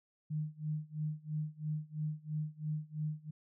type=tone with tremolo; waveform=sine; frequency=153.1 Hz; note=D#3; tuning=28 cents flat; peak=-32 dBFS; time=0.3-3.31 s; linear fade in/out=10 ms; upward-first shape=sine; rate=3 Hz; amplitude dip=95%; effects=none